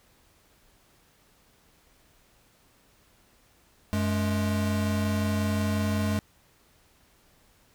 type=tone pair together; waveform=square; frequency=94.12 / 211.1 Hz; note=F#2 / G#3; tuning=+30 / +29 cents; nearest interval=octave + major second; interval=1399 cents; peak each=-28 dBFS; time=3.93-6.19 s; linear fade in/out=0 ms; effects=pink hiss -62 dBFS RMS until 7.74 s